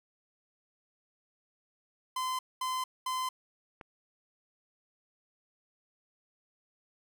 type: tone bursts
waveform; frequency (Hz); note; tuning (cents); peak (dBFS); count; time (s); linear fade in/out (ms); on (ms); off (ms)
45% pulse; 1028; C6; -31; -31; 3; 2.16-3.29; 5; 230; 220
type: click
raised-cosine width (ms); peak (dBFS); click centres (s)
0.5; -30; 3.812
effects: none